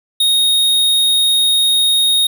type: tone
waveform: square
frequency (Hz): 3729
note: A#7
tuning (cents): 0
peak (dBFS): -11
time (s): 0.2-2.27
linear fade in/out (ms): 5
effects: none